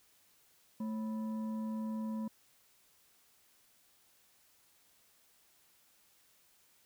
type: tone with frequency modulation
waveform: sine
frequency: 219.6 Hz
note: A3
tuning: 3 cents flat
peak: -35 dBFS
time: 0.8-2.28 s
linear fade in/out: 5 ms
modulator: 765 Hz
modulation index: 0.34
effects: white hiss -68 dBFS RMS until 6.85 s